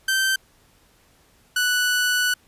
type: tone pair in turn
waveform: sawtooth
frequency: 1553 / 1481.8 Hz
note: G6 / F#6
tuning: -17 / +2 cents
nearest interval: minor second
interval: 81 cents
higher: first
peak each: -15 dBFS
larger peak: neither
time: 0.08-0.36 / 1.56-2.34 s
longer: second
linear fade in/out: 5 ms
effects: pink hiss -58 dBFS RMS until 2.47 s + resampled to 32000 Hz